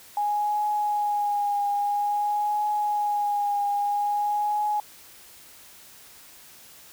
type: tone with vibrato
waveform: sine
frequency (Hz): 826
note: G#5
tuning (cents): -10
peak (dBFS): -22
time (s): 0.17-4.8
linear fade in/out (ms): 2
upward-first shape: triangle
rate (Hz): 0.5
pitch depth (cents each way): 27
effects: white hiss -49 dBFS RMS until 6.92 s